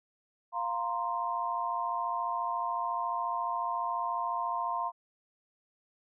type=chord; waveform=sine; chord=F suspended fourth; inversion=none; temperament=equal; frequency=698.5 / 932.3 / 1046.5 Hz; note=F5 / Bb5 / C6; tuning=0 / 0 / 0 cents; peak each=-36 / -34 / -33 dBFS; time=0.52-4.92 s; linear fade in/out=50 ms; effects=none